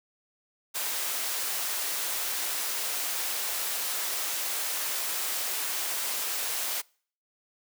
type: high-pass noise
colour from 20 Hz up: white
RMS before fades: -31 dBFS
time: 0.74-6.82 s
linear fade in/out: 20 ms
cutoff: 460 Hz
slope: 12 dB/octave
effects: noise-tail reverb RT60 0.5 s tail -26 dB re dry